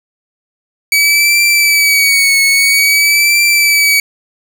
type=tone with vibrato; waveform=sawtooth; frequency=2274 Hz; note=C#7; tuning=44 cents sharp; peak=-4 dBFS; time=0.92-4 s; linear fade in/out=2 ms; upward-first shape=triangle; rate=0.5 Hz; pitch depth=59 cents each way; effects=none